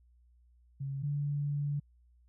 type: tone pair in turn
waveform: sine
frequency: 137.4 / 144.4 Hz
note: C#3 / D3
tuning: -15 / -29 cents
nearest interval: minor second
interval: 86 cents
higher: second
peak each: -34 / -30 dBFS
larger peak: second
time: 0.8-1.03 / 1.03-1.8 s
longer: second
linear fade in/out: 10 ms
effects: added 60 Hz sine -61 dBFS peak until 2.28 s